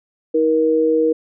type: tone pair together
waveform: sine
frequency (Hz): 317.8 / 473.9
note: D#4 / A#4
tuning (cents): +37 / +28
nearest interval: perfect fifth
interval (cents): 691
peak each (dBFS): -18 / -14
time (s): 0.34-1.13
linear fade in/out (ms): 10
effects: none